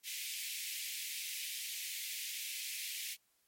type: high-pass noise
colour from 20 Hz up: pink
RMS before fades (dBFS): -42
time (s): 0.03-3.17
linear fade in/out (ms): 50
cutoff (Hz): 2100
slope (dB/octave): 48
effects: white hiss -75 dBFS RMS until 3.47 s + MP3 64 kbps